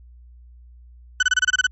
35% pulse tone bursts, 1500 Hz, F#6, 23 cents sharp, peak -12 dBFS, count 9, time 1.2-1.668 s, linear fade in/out 5 ms, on 28 ms, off 27 ms, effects added 60 Hz sine -43 dBFS peak until 1.71 s + MP3 32 kbps

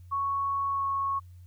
sine tone with pitch glide, 1108.7 to 1101 Hz, C#6 to C#6, 0 to -12 cents, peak -26 dBFS, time 0.11-1.2 s, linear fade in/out 20 ms, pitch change -12 cents, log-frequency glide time 0.7-0.85 s, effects added 89 Hz sine -46 dBFS peak until 1.46 s + white hiss -71 dBFS RMS until 1.46 s

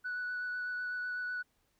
sine tone with vibrato, 1480 Hz, F#6, in tune, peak -33 dBFS, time 0.04-1.43 s, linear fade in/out 20 ms, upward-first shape sine, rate 8 Hz, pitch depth 12 cents each way, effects tanh soft clip ceiling -32 dBFS + pink hiss -75 dBFS RMS until 1.79 s

